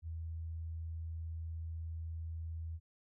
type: tone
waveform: sine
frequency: 81.6 Hz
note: E2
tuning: 17 cents flat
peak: -39 dBFS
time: 0.02-2.8 s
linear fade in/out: 50 ms
effects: none